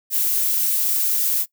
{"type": "noise", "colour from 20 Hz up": "violet", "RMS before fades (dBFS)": -20, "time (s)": [0.1, 1.46], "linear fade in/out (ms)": 50, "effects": ["noise-tail reverb RT60 0.1 s tail -20 dB re dry"]}